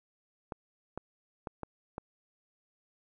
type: clicks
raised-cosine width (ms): 1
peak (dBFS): -23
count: 5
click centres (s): 0.522 / 0.976 / 1.472 / 1.633 / 1.981
effects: none